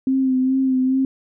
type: tone with vibrato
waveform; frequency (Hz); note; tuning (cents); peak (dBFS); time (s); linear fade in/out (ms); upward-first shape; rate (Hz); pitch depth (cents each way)
sine; 261.6; C4; 0; -15; 0.07-1.05; 2; sine; 2.4; 30
effects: none